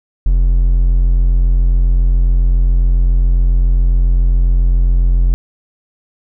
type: tone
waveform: triangle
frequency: 43.65 Hz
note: F1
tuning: in tune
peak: -6 dBFS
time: 0.26-5.34 s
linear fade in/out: 0 ms
effects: none